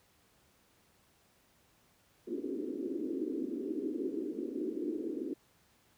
pink band-pass noise, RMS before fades -37 dBFS, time 2.27-5.34 s, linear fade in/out 10 ms, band 260 to 400 Hz, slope 48 dB/octave, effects pink hiss -68 dBFS RMS until 5.97 s + high-pass 60 Hz 12 dB/octave

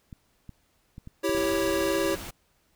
clicks, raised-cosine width 5 ms, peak -29 dBFS, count 6, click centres 0.128 / 0.493 / 0.981 / 1.074 / 1.294 / 1.349 s
square chord, C# diminished, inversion first, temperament equal, 329.6 / 392 / 554.4 Hz, E4 / G4 / C#5, 0 / 0 / 0 cents, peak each -29 dBFS, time 1.23-2.16 s, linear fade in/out 20 ms
pink noise, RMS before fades -39 dBFS, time 1.36-2.31 s, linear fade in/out 10 ms
effects pink hiss -68 dBFS RMS until 2.75 s

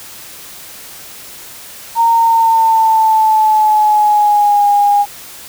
sine tone with pitch glide, 922 to 816.7 Hz, A#5 to G#5, -19 to -29 cents, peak -7 dBFS, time 1.95-5.06 s, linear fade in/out 50 ms, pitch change -210 cents, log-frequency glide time 2.1-4.68 s, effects white hiss -33 dBFS RMS until 5.48 s

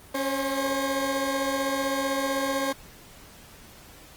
20% pulse tone pair together, 275.5 / 535.3 Hz, C#4 / C5, -11 / +39 cents, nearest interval major seventh, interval 1150 cents, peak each -23 dBFS, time 0.14-2.73 s, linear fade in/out 10 ms, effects pink hiss -49 dBFS RMS until 4.16 s + Opus 24 kbps

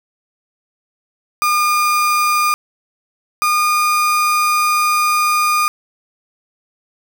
35% pulse tone pair in turn, 1212 / 1218 Hz, D#6 / D#6, -46 / -37 cents, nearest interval unison, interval 9 cents, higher second, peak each -11 dBFS, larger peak neither, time 1.42-2.54 / 3.42-5.68 s, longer second, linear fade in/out 0 ms, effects none

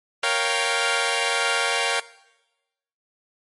10% pulse chord, G half-diminished seventh, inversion first, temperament equal, 466.2 / 554.4 / 698.5 / 784 Hz, Bb4 / Db5 / F5 / G5, 0 / 0 / 0 / 0 cents, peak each -18 dBFS, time 0.23-2 s, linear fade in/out 5 ms, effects noise-tail reverb RT60 1.0 s tail -19 dB re dry + MP3 48 kbps

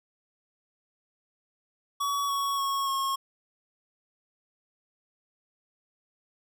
square tone with pitch steps, 1130 / 1115.1 / 1100.4 / 1085.8 Hz, C#6 / C#6 / C#6 / C#6, +33 / +10 / -13 / -36 cents, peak -27 dBFS, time 2-3.16 s, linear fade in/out 10 ms, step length 290 ms, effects none

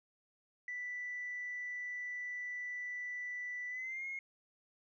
sine tone with pitch glide, 1975.5 to 2154 Hz, B6 to C7, 0 to +50 cents, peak -38 dBFS, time 0.68-4.19 s, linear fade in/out 2 ms, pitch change +150 cents, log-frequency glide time 3.69-4.06 s, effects tanh soft clip ceiling -34 dBFS

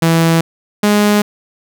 sawtooth tone pair in turn, 164.81 / 207.6 Hz, E3 / G#3, 0 / 0 cents, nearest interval major third, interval 400 cents, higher second, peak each -5 dBFS, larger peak neither, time 0.02-0.41 / 0.83-1.22 s, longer neither, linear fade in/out 5 ms, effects none

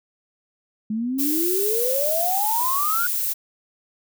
sine exponential sweep, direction up, 210.3 to 1462 Hz, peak -22 dBFS, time 0.9-3.07 s, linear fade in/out 5 ms
violet noise, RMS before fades -24 dBFS, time 1.18-3.34 s, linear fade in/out 20 ms
effects none

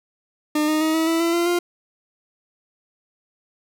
40% pulse tone with pitch steps, 302.6 / 309 / 315.5 / 322.1 / 328.8 / 335.8 / 342.8 / 350 Hz, D#4 / D#4 / D#4 / E4 / E4 / E4 / F4 / F4, -48 / -12 / +24 / -40 / -4 / +32 / -32 / +4 cents, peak -17 dBFS, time 0.55-1.59 s, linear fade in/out 5 ms, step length 130 ms, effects none

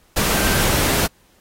sine tone in noise, 1564 Hz, G6, 4 cents flat, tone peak -28 dBFS, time 0.32-0.63 s, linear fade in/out 10 ms, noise pink, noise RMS -19 dBFS, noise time 0.16-1.07 s, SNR -12 dB, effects pink hiss -57 dBFS RMS until 1.4 s + AAC 48 kbps

